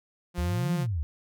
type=tone; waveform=sawtooth; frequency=176.1 Hz; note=F3; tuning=15 cents sharp; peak=-27 dBFS; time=0.34-0.87 s; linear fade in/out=50 ms
type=exponential two-way sweep; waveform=sine; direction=up then down; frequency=69 to 177.1 to 69 Hz; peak=-26 dBFS; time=0.38-1.03 s; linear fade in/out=0 ms; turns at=0.74 s
effects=none